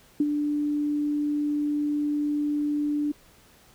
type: tone with ADSR envelope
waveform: sine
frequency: 294.5 Hz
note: D4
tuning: 5 cents sharp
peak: -17 dBFS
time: 0.2-3.12 s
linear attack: 4 ms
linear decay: 41 ms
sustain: -6 dB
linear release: 8 ms
effects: pink hiss -56 dBFS RMS until 3.74 s